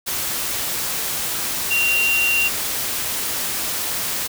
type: tone in noise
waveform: sine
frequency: 2762 Hz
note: F7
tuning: 20 cents flat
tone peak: -16 dBFS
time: 1.7-2.49 s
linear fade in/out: 20 ms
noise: white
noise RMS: -24 dBFS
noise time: 0.06-4.28 s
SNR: +5 dB
effects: none